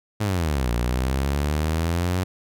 sawtooth exponential two-way sweep, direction down then up, 110 to 58.2 to 93.3 Hz, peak -17 dBFS, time 0.2-2.24 s, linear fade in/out 10 ms, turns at 0.71 s, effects none

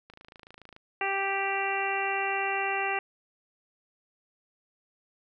click train, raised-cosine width 0.3 ms, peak -32 dBFS, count 19, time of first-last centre 0.1-0.764 s, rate 27.1 Hz
harmonic tone, 392 Hz, G4, in tune, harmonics 1 / 2 / 3 / 4 / 5 / 6 / 7, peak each -35 / -31 / -37 / -37 / -34 / -36 / -34 dBFS, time 1.01-2.99 s, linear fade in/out 2 ms
effects none

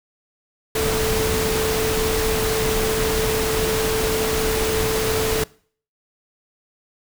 sine tone in noise, 440 Hz, A4, in tune, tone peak -21 dBFS, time 0.75-5.44 s, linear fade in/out 5 ms, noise pink, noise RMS -23 dBFS, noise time 0.75-5.44 s, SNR -1 dB, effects noise-tail reverb RT60 0.5 s tail -23 dB re dry

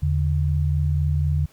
sine tone pair together, 80.9 / 144.98 Hz, E2 / D3, -32 / -22 cents, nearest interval minor seventh, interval 1010 cents, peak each -20 / -22 dBFS, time 0.02-1.46 s, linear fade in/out 10 ms, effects pink hiss -56 dBFS RMS until 1.52 s

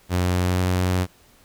sawtooth tone with pitch glide, 90.1 to 91.36 Hz, F#2 to F#2, -45 to -21 cents, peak -15 dBFS, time 0.09-1.07 s, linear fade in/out 50 ms, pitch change +24 cents, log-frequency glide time 0.46-0.6 s, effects pink hiss -55 dBFS RMS until 1.44 s

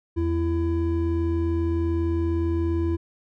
triangle tone pair together, 82.41 / 334.6 Hz, E2 / E4, 0 / +26 cents, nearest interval 2 octaves, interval 2426 cents, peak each -22 dBFS, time 0.16-2.97 s, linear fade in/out 20 ms, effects none

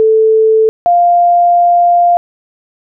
sine tone pair in turn, 440 / 698.5 Hz, A4 / F5, 0 / 0 cents, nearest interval minor sixth, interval 800 cents, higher second, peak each -5 / -5 dBFS, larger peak neither, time 0-0.69 / 0.86-2.17 s, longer second, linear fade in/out 0 ms, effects none

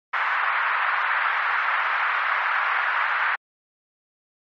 pink band-pass noise, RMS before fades -23 dBFS, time 0.13-3.36 s, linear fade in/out 10 ms, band 1100 to 1900 Hz, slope 24 dB/octave, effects MP3 32 kbps

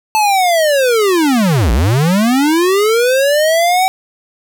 square linear two-way sweep, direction down then up, 880 to 51.91 to 766 Hz, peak -10 dBFS, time 0.15-3.88 s, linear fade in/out 0 ms, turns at 1.72 s, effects 7-bit

